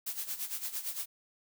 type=noise with tremolo; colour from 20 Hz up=blue; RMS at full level=-35 dBFS; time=0.06-1.06 s; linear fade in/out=10 ms; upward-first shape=sine; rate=8.8 Hz; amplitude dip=75%; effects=none